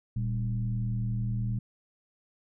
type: tone with frequency modulation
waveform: sine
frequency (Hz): 116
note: A#2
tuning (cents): -8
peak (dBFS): -27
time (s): 0.16-1.59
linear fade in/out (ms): 5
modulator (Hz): 80.8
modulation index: 0.71
effects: none